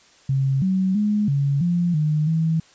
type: tone with pitch steps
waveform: sine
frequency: 135.1 / 188.6 / 209.1 / 140.4 / 174 / 152.3 / 161.5 Hz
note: C#3 / F#3 / G#3 / C#3 / F3 / D#3 / E3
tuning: -44 / +33 / +12 / +22 / -6 / -37 / -35 cents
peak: -17 dBFS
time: 0.29-2.6 s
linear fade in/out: 5 ms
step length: 330 ms
effects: white hiss -53 dBFS RMS until 2.74 s + resampled to 16000 Hz